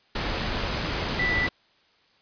sine tone in noise, 1975.5 Hz, B6, in tune, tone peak -23 dBFS, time 1.19-1.47 s, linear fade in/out 5 ms, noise pink, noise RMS -28 dBFS, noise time 0.15-1.49 s, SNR +2 dB, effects white hiss -62 dBFS RMS until 2.21 s + resampled to 11025 Hz

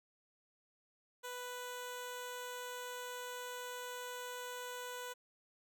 10% pulse tone with notch filter, 494.6 Hz, B4, 3 cents sharp, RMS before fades -45 dBFS, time 1.23-5.14 s, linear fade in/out 20 ms, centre 2200 Hz, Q 1.9, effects none

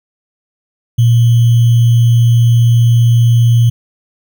sine tone with sample-and-hold, 117.6 Hz, A#2, 16 cents sharp, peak -5 dBFS, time 0.98-3.7 s, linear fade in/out 10 ms, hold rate 3150 Hz, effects none

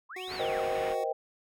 sine linear two-way sweep, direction up then down, 943 to 4655 to 943 Hz, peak -40 dBFS, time 0.09-0.62 s, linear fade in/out 20 ms, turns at 0.34 s
25% pulse tone with pitch glide, 370 to 372.6 Hz, F#4 to F#4, 0 to +12 cents, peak -35 dBFS, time 0.16-1.04 s, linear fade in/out 5 ms, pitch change +12 cents, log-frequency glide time 0.47-0.55 s
white low-pass noise, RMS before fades -41 dBFS, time 0.27-0.96 s, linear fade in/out 50 ms, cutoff 2600 Hz, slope 24 dB/octave
sine chord, C minor seventh, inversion third, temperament just, 470.9 / 523.3 / 627.9 / 784.9 Hz, Bb4 / C5 / Eb5 / G5, +18 / 0 / +16 / +2 cents, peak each -34 dBFS, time 0.39-1.13 s, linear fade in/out 10 ms
effects none

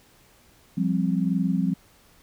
sine chord, F suspended second, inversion none, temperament just, 174.61 / 196.44 / 261.9 Hz, F3 / G3 / C4, 0 / +4 / +2 cents, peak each -24 / -25 / -27 dBFS, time 0.77-1.74 s, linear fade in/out 10 ms, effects pink hiss -57 dBFS RMS until 2.22 s

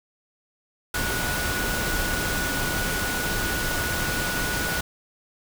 sine tone in noise, 1464 Hz, F#6, 19 cents flat, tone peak -29 dBFS, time 0.94-4.81 s, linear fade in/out 5 ms, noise pink, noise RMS -27 dBFS, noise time 0.94-4.81 s, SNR -5 dB, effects none

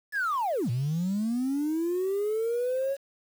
triangle linear two-way sweep, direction down then up, 1761 to 113.9 to 558 Hz, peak -22 dBFS, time 0.12-2.97 s, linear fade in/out 50 ms, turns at 0.7 s, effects tanh soft clip ceiling -22 dBFS + 8-bit

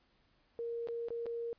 sine tone with dropouts, 467 Hz, A#4, 3 cents sharp, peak -36 dBFS, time 0.59-1.53 s, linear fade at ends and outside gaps 0 ms, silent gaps 0.873-0.886 / 1.085-1.105 / 1.258-1.265 s, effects pink hiss -72 dBFS RMS until 1.58 s + resampled to 11025 Hz

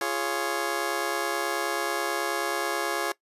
15% pulse chord, Db major, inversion first, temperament just, 346.5 / 415.8 / 554.4 Hz, F4 / Ab4 / Db5, -14 / +2 / 0 cents, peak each -25 dBFS, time 0.01-3.12 s, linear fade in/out 2 ms, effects noise-tail reverb RT60 0.1 s tail -20 dB re dry + resampled to 32000 Hz

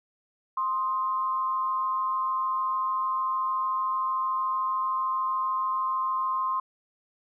sine tone pair together, 1048.9 / 1250 Hz, C6 / D#6, +4 / +8 cents, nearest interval minor third, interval 304 cents, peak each -25 / -34 dBFS, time 0.57-6.6 s, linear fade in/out 5 ms, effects none

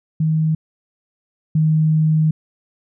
sine tone pair in turn, 157.7 / 156.52 Hz, D#3 / D#3, +24 / +11 cents, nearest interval unison, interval 13 cents, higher first, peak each -14 / -12 dBFS, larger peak second, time 0.2-0.55 / 1.55-2.31 s, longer second, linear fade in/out 5 ms, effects none

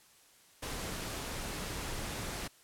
pink noise, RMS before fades -39 dBFS, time 0.62-2.48 s, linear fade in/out 10 ms, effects white hiss -62 dBFS RMS until 2.63 s + low-pass 12000 Hz 12 dB/octave

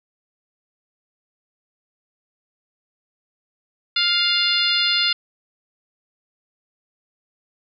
harmonic tone, 702 Hz, F5, 9 cents sharp, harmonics 2 / 3 / 4 / 5 / 6 / 7, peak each -26 / -27 / -23 / -22 / -22 / -26 dBFS, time 3.96-5.13 s, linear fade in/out 5 ms, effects none

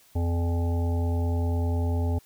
harmonic tone with a mistuned harmonic, 85.2 Hz, F2, 42 cents flat, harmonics 1 / 3 / 5 / 7 / 9 / 10, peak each -23 / -33 / -37 / -40 / -42 / -43 dBFS, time 0.15-2.19 s, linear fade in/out 10 ms, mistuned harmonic 9, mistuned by +34 cents, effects white hiss -58 dBFS RMS until 2.25 s

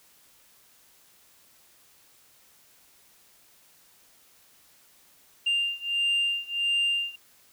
sine beating tone pair, 2794 / 2795.5 Hz, F7 / F7, 0 / +1 cents, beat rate 1.5 Hz, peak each -25 / -26 dBFS, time 5.46-7.16 s, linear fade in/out 10 ms, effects tanh soft clip ceiling -20 dBFS + white hiss -59 dBFS RMS until 7.52 s

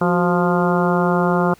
harmonic tone with a mistuned harmonic, 175.3 Hz, F3, 7 cents sharp, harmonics 1 / 2 / 3 / 4 / 5 / 6 / 7 / 8, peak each -18 / -21 / -23 / -24 / -25 / -26 / -26 / -27 dBFS, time 0.01-1.54 s, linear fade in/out 5 ms, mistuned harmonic 2, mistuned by +70 cents, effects pink hiss -50 dBFS RMS until 1.59 s

